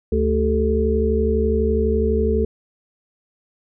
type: harmonic tone with a mistuned harmonic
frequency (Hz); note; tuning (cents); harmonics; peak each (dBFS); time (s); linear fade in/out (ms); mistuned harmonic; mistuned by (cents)
73.42; D2; 0; 1 / 3 / 5 / 6; -20 / -23 / -24 / -20; 0.12-2.45; 5; 5; +98
effects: none